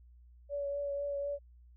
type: tone with vibrato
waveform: sine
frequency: 568 Hz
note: C#5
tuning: 42 cents sharp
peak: -33 dBFS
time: 0.49-1.39 s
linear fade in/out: 50 ms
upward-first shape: triangle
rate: 4 Hz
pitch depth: 19 cents each way
effects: added 60 Hz sine -55 dBFS peak until 1.76 s